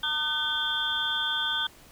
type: tone cluster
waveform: sine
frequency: 910 / 1215 / 1517 / 3222 / 3496 Hz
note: A#5 / D#6 / F#6 / G7 / A7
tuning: -42 / -42 / +43 / +47 / -12 cents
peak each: -37 / -38 / -31 / -30 / -30 dBFS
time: 0.03-1.67 s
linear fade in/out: 5 ms
effects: pink hiss -53 dBFS RMS until 1.91 s